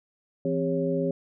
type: tone cluster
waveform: sine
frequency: 167.9 / 262.7 / 403.3 / 551 Hz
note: E3 / C4 / G4 / C#5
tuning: +32 / +7 / +49 / -11 cents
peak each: -29 dBFS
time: 0.45-1.11 s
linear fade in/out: 2 ms
effects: none